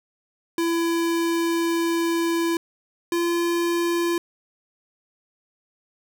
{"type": "tone pair in turn", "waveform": "square", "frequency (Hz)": [335.4, 342.2], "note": ["E4", "F4"], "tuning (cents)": [30, -35], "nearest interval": "unison", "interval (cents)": 35, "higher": "second", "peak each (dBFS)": -21, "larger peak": "neither", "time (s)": [[0.58, 2.57], [3.12, 4.18]], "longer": "first", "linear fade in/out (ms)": 2, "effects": []}